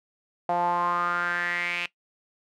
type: tone with band-pass filter sweep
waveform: sawtooth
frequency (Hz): 174.61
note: F3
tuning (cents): 0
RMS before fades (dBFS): -27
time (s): 0.49-1.86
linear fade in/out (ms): 2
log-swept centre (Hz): 750 to 2600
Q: 6
effects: noise-tail reverb RT60 0.1 s tail -18 dB re dry